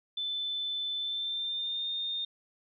sine tone with pitch glide, 3520 to 3646 Hz, A7 to A#7, 0 to -39 cents, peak -31 dBFS, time 0.17-2.25 s, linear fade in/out 5 ms, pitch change +61 cents, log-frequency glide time 0.98-1.89 s, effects none

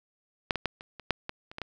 clicks, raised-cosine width 0.3 ms, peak -8 / -15 / -11 / -27 / -27 / -8 / -18 / -28 / -21 / -18 dBFS, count 10, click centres 0.508 / 0.557 / 0.657 / 0.809 / 0.997 / 1.107 / 1.294 / 1.515 / 1.584 / 1.617 s, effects none

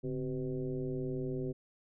sine tone with frequency modulation, 261.6 Hz, C4, in tune, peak -33 dBFS, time 0.03-1.53 s, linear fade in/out 20 ms, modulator 121 Hz, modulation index 1.6, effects none

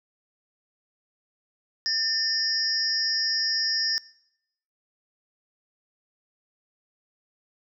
sine tone cluster, 1796 / 5030 / 5540 Hz, A6 / D#8 / F8, +35 / +18 / -15 cents, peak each -31 / -26 / -27 dBFS, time 1.86-3.98 s, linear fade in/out 0 ms, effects noise-tail reverb RT60 0.8 s tail -22 dB re dry

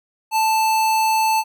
square tone, 880 Hz, A5, in tune, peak -16 dBFS, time 0.31-1.44 s, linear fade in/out 50 ms, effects none

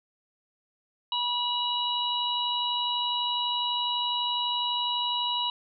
harmonic tone, 972 Hz, B5, 28 cents flat, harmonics 1 / 3 / 4, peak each -30 / -30 / -30 dBFS, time 1.12-5.5 s, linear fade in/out 2 ms, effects none

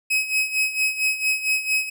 40% pulse tone with tremolo, 2548 Hz, D#7, 41 cents sharp, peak -16 dBFS, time 0.1-1.9 s, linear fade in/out 10 ms, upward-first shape sine, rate 4.4 Hz, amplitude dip 75%, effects none

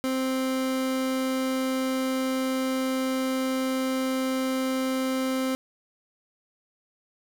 30% pulse tone, 261.6 Hz, C4, in tune, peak -22 dBFS, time 0.04-5.55 s, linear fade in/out 0 ms, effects 8-bit

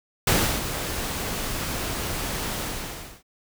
pink noise with ADSR envelope, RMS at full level -19 dBFS, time 0.27-3.23 s, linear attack 4 ms, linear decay 330 ms, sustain -10 dB, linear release 640 ms, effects none

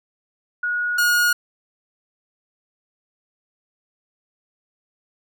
sine / 45% pulse tone pair in turn, 1451 / 1438.5 Hz, F#6 / F#6, -34 / -49 cents, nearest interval unison, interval 15 cents, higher first, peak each -20 / -15 dBFS, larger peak second, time 0.63-0.98 / 0.98-1.33 s, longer neither, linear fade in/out 5 ms, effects none

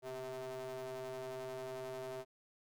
45% pulse ring-modulated tone, 128.6 Hz, C3, 30 cents flat, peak -39 dBFS, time 0.02-2.25 s, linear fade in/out 50 ms, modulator 520 Hz, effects none

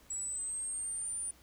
sine exponential sweep, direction up, 7750 to 9400 Hz, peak -35 dBFS, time 0.1-1.31 s, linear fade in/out 5 ms, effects added 60 Hz sine -63 dBFS peak until 1.42 s + pink hiss -62 dBFS RMS until 1.42 s

